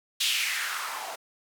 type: noise with band-pass filter sweep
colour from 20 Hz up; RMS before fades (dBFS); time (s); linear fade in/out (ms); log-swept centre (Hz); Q
blue; -30; 0.2-1.16; 10; 3500 to 670; 2.9
effects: none